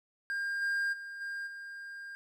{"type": "tone with level steps", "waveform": "triangle", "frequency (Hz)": 1605, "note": "G6", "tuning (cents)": 40, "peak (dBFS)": [-30, -27, -39, -34, -40], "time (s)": [0.3, 2.15], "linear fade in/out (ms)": 0, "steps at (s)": [0.61, 0.92, 1.2, 1.46], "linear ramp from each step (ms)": 20, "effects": []}